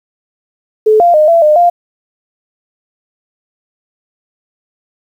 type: tone with pitch steps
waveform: sine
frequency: 431.7 / 694 / 612 / 672 / 606 / 698 Hz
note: A4 / F5 / D#5 / E5 / D#5 / F5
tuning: -33 / -11 / -29 / +33 / -46 / -1 cents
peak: -4 dBFS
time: 0.86-1.7 s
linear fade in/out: 10 ms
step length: 140 ms
effects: 7-bit